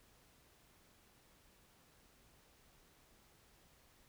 silence, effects pink hiss -68 dBFS RMS until 4.08 s

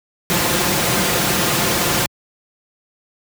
pink noise with comb filter, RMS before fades -17 dBFS, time 0.3-2.06 s, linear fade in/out 0 ms, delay 5.7 ms, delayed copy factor +0.5, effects high-pass 100 Hz 12 dB/octave

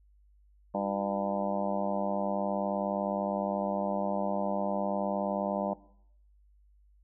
harmonic tone with a mistuned harmonic, 99.6 Hz, G2, 28 cents sharp, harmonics 2 / 3 / 4 / 5 / 6 / 7 / 8 / 9 / 10, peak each -34 / -40 / -43 / -39 / -33 / -37 / -39 / -38 / -44 dBFS, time 0.74-5.74 s, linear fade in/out 10 ms, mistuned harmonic 4, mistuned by -140 cents, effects noise-tail reverb RT60 0.7 s tail -20 dB re dry + added 50 Hz sine -59 dBFS peak until 7.03 s

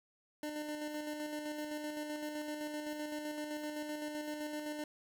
25% pulse tone with tremolo, 300.5 Hz, D4, 40 cents sharp, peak -34 dBFS, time 0.43-4.84 s, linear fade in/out 2 ms, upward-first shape square, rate 7.8 Hz, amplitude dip 35%, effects none

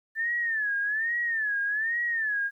sine tone with vibrato, 1761 Hz, A6, 1 cent sharp, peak -25 dBFS, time 0.15-2.51 s, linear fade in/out 50 ms, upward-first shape sine, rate 1.2 Hz, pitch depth 140 cents each way, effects 11-bit

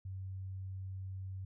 sine tone, 95 Hz, F#2, 46 cents sharp, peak -40 dBFS, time 0.05-1.45 s, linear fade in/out 5 ms, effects none

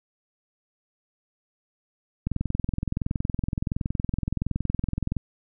click train, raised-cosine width 5 ms, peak -13 dBFS, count 63, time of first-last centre 2.27-5.167 s, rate 21.4 Hz, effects none

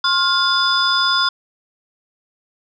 sine tone cluster, 1068 / 1410 / 3495 / 4981 Hz, C6 / F6 / A7 / D#8, +35 / +16 / -12 / +1 cents, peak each -19 dBFS, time 0.04-1.29 s, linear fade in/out 5 ms, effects tanh soft clip ceiling -4 dBFS

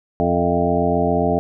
harmonic tone with a mistuned harmonic, 87.31 Hz, F2, in tune, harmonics 1 / 2 / 3 / 4 / 5 / 7 / 8 / 9, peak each -26 / -23 / -23 / -27 / -22 / -23 / -22 / -26 dBFS, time 0.2-1.39 s, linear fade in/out 0 ms, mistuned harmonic 8, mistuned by -30 cents, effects none

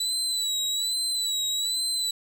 30% pulse tone with vibrato, 3951 Hz, B7, in tune, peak -22 dBFS, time 0-2.11 s, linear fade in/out 5 ms, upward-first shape sine, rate 1.2 Hz, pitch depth 56 cents each way, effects none

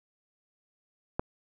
click, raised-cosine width 1 ms, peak -14 dBFS, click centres 1.195 s, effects none

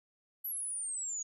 sine exponential sweep, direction down, 11920 to 6645 Hz, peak -35 dBFS, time 0.44-1.23 s, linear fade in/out 10 ms, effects none

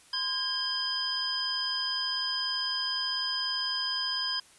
sine tone cluster, 1033 / 1618 / 3169 / 4988 Hz, C6 / G#6 / G7 / D#8, -22 / -46 / +18 / +3 cents, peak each -39 / -38 / -35 / -30 dBFS, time 0.13-4.4 s, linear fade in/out 5 ms, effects white hiss -57 dBFS RMS until 4.58 s + resampled to 24000 Hz

